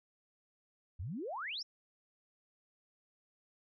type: exponential sweep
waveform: sine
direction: up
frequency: 73.42 to 5760 Hz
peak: -38 dBFS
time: 0.99-1.63 s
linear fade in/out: 10 ms
effects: none